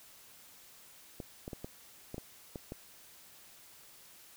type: clicks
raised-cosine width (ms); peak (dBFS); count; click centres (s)
2; -27; 8; 1.202 / 1.479 / 1.532 / 1.645 / 2.144 / 2.181 / 2.558 / 2.721
effects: white hiss -57 dBFS RMS until 4.36 s